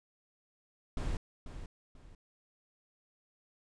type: noise with echo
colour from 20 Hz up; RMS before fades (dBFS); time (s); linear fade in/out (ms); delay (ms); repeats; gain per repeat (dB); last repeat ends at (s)
brown; -34; 0.97-1.17; 2; 490; 2; -10; 2.15
effects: resampled to 22050 Hz